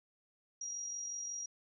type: tone with amplitude modulation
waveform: sine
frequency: 5720 Hz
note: F8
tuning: 41 cents sharp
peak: -37 dBFS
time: 0.61-1.46 s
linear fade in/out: 5 ms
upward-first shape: sine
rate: 45.5 Hz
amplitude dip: 40%
effects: none